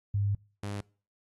sine / sawtooth tone pair in turn, 101 / 101.7 Hz, G#2 / G#2, -48 / -36 cents, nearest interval unison, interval 12 cents, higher second, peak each -25 / -30 dBFS, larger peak first, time 0.14-0.35 / 0.63-0.81 s, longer first, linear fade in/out 5 ms, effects noise-tail reverb RT60 0.4 s tail -25 dB re dry + AAC 32 kbps

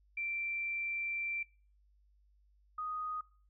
sine tone pair in turn, 2350 / 1244.9 Hz, D7 / D#6, +1 / +1 cents, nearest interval major seventh, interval 1100 cents, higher first, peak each -35 / -36 dBFS, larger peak first, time 0.17-1.43 / 2.78-3.21 s, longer first, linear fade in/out 5 ms, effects noise-tail reverb RT60 0.4 s tail -22 dB re dry + added 50 Hz sine -65 dBFS peak until 3.49 s

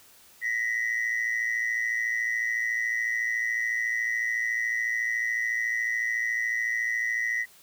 sine tone pair together, 1883.1 / 1997 Hz, A#6 / B6, +17 / +19 cents, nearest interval minor second, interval 102 cents, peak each -26 dBFS, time 0.41-7.46 s, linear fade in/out 50 ms, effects tanh soft clip ceiling -22 dBFS + white hiss -55 dBFS RMS until 7.62 s

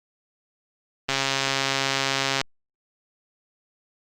click train, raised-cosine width 0.2 ms, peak -5 dBFS, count 181, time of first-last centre 1.09-2.414 s, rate 136 Hz, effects Opus 24 kbps

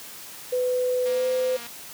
sine tone with pitch glide, 501 to 510.6 Hz, B4 to C5, +25 to -42 cents, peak -21 dBFS, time 0.52-1.57 s, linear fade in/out 10 ms, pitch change +33 cents, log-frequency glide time 1.08-1.26 s
click train, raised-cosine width 0.2 ms, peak -23 dBFS, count 144, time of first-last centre 1.06-1.666 s, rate 236 Hz
effects white hiss -41 dBFS RMS until 1.93 s + high-pass 100 Hz 12 dB/octave

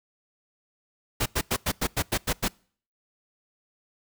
pink noise bursts, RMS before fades -25 dBFS, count 9, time 1.2-2.484 s, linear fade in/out 10 ms, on 60 ms, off 93 ms, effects noise-tail reverb RT60 0.5 s tail -26 dB re dry

